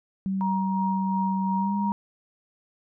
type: tone with pitch glide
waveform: sine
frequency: 192.1 to 202 Hz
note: G3 to G#3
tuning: -35 to -48 cents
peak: -24 dBFS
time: 0.26-1.92 s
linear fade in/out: 0 ms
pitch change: +87 cents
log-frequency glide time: 1.57-1.75 s
type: tone with tremolo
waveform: sine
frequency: 943 Hz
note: A#5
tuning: 20 cents sharp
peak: -25 dBFS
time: 0.41-1.92 s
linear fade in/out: 0 ms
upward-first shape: sine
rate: 2.8 Hz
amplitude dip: 40%
effects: none